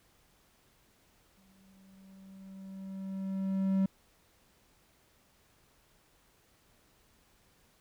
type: tone with exponential growth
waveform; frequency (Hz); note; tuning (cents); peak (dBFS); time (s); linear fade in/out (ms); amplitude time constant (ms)
triangle; 192.2; G3; -34; -22; 1.37-3.86; 5; 540
effects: pink hiss -67 dBFS RMS until 7.8 s

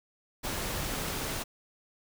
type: noise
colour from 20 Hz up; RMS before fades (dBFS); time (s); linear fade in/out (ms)
pink; -34; 0.43-1.44; 20
effects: none

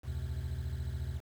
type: tone cluster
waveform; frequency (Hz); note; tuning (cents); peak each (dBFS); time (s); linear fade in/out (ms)
triangle; 70.7 / 84.8 / 126.1; C#2 / E2 / B2; +35 / +50 / +36; -36 / -37 / -38; 0.03-1.21; 50
effects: 9-bit

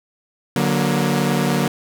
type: chord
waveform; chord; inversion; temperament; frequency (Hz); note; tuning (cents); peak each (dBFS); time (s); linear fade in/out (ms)
sawtooth; D augmented; none; equal with one note detuned; 146.83 / 185 / 236.7; D3 / F#3 / A#3; 0 / 0 / +27; -17; 0.56-1.68; 2
effects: none

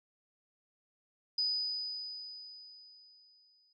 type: tone with exponential decay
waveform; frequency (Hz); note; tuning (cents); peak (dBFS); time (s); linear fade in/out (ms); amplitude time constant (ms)
sine; 4978; D#8; 0; -28; 1.38-3.73; 5; 510
effects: none

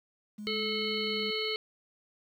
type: tone with pitch glide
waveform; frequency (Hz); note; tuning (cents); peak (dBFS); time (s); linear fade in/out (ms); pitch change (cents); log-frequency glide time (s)
sine; 210 to 207.2; G#3 to G#3; +19 to -4; -38; 0.38-1.31; 10; -23; 0.91-1.2
type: harmonic tone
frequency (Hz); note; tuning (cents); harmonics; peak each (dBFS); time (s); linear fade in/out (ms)
434.2; A4; -23; 1 / 3 / 5 / 7 / 9 / 10; -34 / -44 / -37 / -36 / -43 / -36; 0.47-1.56; 0
effects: 10-bit

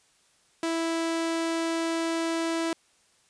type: tone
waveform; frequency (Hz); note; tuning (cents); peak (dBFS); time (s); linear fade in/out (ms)
sawtooth; 329.6; E4; 0; -22; 0.63-2.73; 2
effects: white hiss -64 dBFS RMS until 3.29 s + resampled to 22050 Hz

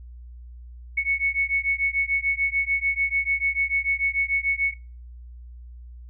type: beating tone pair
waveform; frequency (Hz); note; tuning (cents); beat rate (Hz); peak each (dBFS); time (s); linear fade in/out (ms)
sine; 2209 / 2215.8; C#7 / C#7; -7 / -1; 6.8; -24; 0.97-4.74; 10
effects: noise-tail reverb RT60 0.4 s tail -26 dB re dry + added 60 Hz sine -39 dBFS peak until 6.09 s

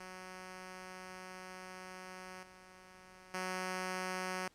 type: tone with level steps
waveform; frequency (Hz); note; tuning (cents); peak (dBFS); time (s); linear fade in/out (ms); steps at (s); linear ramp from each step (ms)
5% pulse; 185; F#3; 0; -36 / -45 / -26; 0-4.48; 2; 2.43 / 3.34; 2
effects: pink hiss -68 dBFS RMS until 4.54 s + low-pass 10000 Hz 12 dB/octave

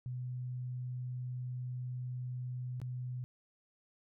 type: tone with dropouts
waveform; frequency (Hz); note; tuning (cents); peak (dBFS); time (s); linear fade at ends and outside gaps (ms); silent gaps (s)
sine; 125.3; B2; +25; -37; 0.06-3.24; 0; 2.801-2.816
effects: none

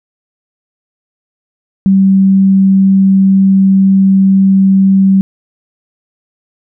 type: tone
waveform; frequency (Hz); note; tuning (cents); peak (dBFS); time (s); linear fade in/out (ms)
sine; 193; G3; -27; -4; 1.86-5.21; 0
effects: none

